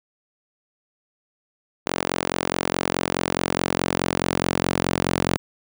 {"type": "tone with high-pass filter sweep", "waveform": "sawtooth", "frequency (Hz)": 44.74, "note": "F1", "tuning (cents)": 43, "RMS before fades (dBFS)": -24, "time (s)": [1.86, 5.38], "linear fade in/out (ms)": 0, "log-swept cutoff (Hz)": [350, 170], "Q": 0.72, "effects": []}